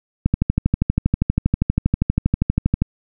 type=click train; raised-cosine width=5 ms; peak=-3 dBFS; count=33; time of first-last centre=0.26-2.82 s; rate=12.5 Hz; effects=none